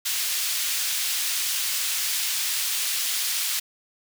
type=high-pass noise; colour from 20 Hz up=pink; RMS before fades=-26 dBFS; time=0.05-3.6 s; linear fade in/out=10 ms; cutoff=3000 Hz; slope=12 dB/octave; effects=none